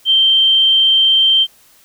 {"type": "tone", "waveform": "sine", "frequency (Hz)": 3136, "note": "G7", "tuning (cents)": 0, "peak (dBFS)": -8, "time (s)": [0.05, 1.47], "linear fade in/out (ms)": 50, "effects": ["white hiss -49 dBFS RMS until 1.84 s"]}